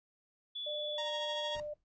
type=tone with pitch glide; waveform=sine; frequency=3438 to 3344 Hz; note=A7 to G#7; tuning=-41 to +11 cents; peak=-38 dBFS; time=0.55-1.56 s; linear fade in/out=10 ms; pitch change=-48 cents; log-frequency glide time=1.01-1.11 s
type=tone; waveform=sine; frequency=597 Hz; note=D5; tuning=28 cents sharp; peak=-38 dBFS; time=0.66-1.74 s; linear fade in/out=10 ms
type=tone with tremolo; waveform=sawtooth; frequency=932.3 Hz; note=A#5; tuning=in tune; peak=-35 dBFS; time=0.98-1.6 s; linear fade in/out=2 ms; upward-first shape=sine; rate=13 Hz; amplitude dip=45%
type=noise with exponential decay; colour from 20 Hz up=brown; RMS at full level=-45 dBFS; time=1.55-1.84 s; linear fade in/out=2 ms; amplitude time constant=62 ms
effects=noise-tail reverb RT60 0.1 s tail -20 dB re dry + resampled to 16000 Hz